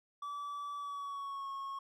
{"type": "tone with pitch glide", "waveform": "triangle", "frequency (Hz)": [1153, 1094], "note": ["D6", "C#6"], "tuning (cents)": [-32, -23], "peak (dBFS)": -37, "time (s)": [0.22, 1.79], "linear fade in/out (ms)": 5, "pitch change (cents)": -91, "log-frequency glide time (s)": [0.77, 1.49], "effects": []}